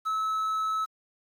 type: tone with quantisation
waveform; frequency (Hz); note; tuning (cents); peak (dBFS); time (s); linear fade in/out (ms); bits
triangle; 1298; E6; -27; -24; 0.05-0.86; 20; 9
effects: AAC 64 kbps